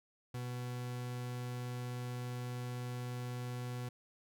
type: tone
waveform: 40% pulse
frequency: 123.47 Hz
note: B2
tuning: in tune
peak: -38 dBFS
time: 0.34-3.89 s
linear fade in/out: 5 ms
effects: none